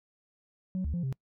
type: tone with pitch steps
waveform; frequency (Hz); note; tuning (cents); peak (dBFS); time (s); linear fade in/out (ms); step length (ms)
sine; 185.8 / 73 / 173.6 / 132.9; F#3 / D2 / F3 / C3; +7 / -10 / -10 / +27; -27; 0.75-1.126; 0; 94
effects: noise-tail reverb RT60 0.1 s tail -25 dB re dry + tanh soft clip ceiling -27 dBFS